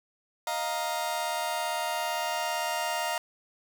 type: chord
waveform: sawtooth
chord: Eb suspended second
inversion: none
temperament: just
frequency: 622.3 / 700 / 933.4 Hz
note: Eb5 / F5 / Bb5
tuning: 0 / +4 / +2 cents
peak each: -31 / -29 / -28 dBFS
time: 0.47-3.18 s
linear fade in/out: 2 ms
effects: none